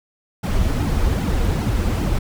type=noise with flanger; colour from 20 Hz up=brown; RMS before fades=-19 dBFS; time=0.43-2.19 s; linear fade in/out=10 ms; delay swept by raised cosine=1.7 to 7.5 ms; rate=2.5 Hz; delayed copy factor=-0.75; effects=none